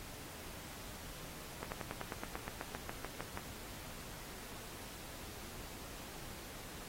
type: slowing click train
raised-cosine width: 0.5 ms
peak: -25 dBFS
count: 15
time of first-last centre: 1.63-3.374 s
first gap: 89 ms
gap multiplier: 1.05
effects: pink hiss -50 dBFS RMS until 6.88 s + AAC 48 kbps

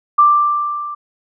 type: tone with level ramp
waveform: sine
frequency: 1179 Hz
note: D6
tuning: 6 cents sharp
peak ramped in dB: -5 to -24 dBFS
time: 0.18-0.95 s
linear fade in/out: 10 ms
effects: none

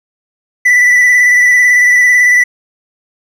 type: tone with vibrato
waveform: triangle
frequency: 1975.5 Hz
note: B6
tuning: in tune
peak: -3 dBFS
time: 0.65-2.44 s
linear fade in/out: 10 ms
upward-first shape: square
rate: 18 Hz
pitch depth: 20 cents each way
effects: none

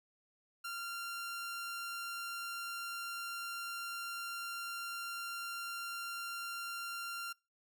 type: tone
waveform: sawtooth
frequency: 1384 Hz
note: F6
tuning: 16 cents flat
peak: -36 dBFS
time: 0.64-7.33 s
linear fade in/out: 10 ms
effects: noise-tail reverb RT60 0.3 s tail -26 dB re dry

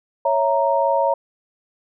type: chord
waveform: sine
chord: A# diminished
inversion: first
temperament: equal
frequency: 554.4 / 659.3 / 932.3 Hz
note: C#5 / E5 / A#5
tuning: 0 / 0 / 0 cents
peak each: -19 / -22 / -19 dBFS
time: 0.25-1.14 s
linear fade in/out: 5 ms
effects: none

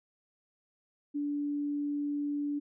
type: tone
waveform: sine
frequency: 290 Hz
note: D4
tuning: 22 cents flat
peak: -30 dBFS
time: 1.14-2.6 s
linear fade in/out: 20 ms
effects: none

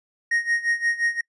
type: tone with tremolo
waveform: triangle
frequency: 1868 Hz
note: A#6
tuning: 3 cents sharp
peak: -16 dBFS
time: 0.31-1.21 s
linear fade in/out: 5 ms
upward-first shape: sine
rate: 5.7 Hz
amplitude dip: 85%
effects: noise-tail reverb RT60 0.1 s tail -26 dB re dry + resampled to 24000 Hz

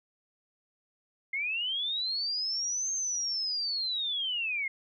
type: linear two-way sweep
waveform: sine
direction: up then down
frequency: 2093 to 6410 to 2093 Hz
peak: -29 dBFS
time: 1.33-4.68 s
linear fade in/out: 5 ms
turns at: 2.92 s
effects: none

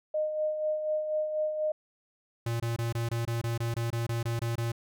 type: tone with tremolo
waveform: sine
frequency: 615 Hz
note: D#5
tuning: 20 cents flat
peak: -25 dBFS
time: 0.14-1.72 s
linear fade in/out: 5 ms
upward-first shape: sine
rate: 4.1 Hz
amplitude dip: 50%
type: tone bursts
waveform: square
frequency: 116.54 Hz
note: A#2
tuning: in tune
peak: -29 dBFS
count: 14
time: 2.46-4.719 s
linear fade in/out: 5 ms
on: 140 ms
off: 23 ms
effects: none

